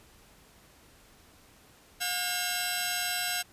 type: tone cluster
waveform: 15% pulse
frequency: 718 / 1615 / 2712 / 3967 Hz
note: F5 / G#6 / E7 / B7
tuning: +48 / -49 / +49 / +7 cents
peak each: -28 dBFS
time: 2-3.43 s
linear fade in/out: 20 ms
effects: pink hiss -58 dBFS RMS until 3.52 s + resampled to 32000 Hz